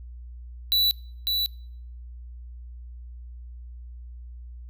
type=tone with echo; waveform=square; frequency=3951 Hz; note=B7; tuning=in tune; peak=-19 dBFS; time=0.72-0.91 s; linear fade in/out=0 ms; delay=550 ms; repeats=1; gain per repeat=-4 dB; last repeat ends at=1.46 s; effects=noise-tail reverb RT60 0.6 s tail -25 dB re dry + added 60 Hz sine -38 dBFS peak until 4.69 s